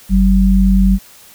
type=tone pair together; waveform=sine; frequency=47.9 / 191.6 Hz; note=G1 / G3; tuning=-39 / -39 cents; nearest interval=2 octaves; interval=2400 cents; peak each=-10 dBFS; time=0.09-0.99 s; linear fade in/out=50 ms; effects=white hiss -42 dBFS RMS until 1.34 s